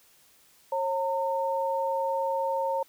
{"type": "tone pair together", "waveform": "sine", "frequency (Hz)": [542, 911.5], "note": ["C#5", "A#5"], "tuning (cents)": [-39, -39], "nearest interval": "major sixth", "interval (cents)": 900, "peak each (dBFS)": -28, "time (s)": [0.72, 2.83], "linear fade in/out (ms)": 5, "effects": ["white hiss -60 dBFS RMS until 2.88 s"]}